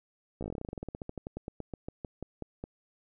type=slowing click train; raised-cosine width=2 ms; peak=-24 dBFS; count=30; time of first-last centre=0.41-2.639 s; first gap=15 ms; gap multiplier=1.1; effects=none